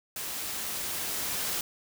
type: noise with level ramp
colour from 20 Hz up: white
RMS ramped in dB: -36 to -31 dBFS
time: 0.16-1.61 s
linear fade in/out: 2 ms
effects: none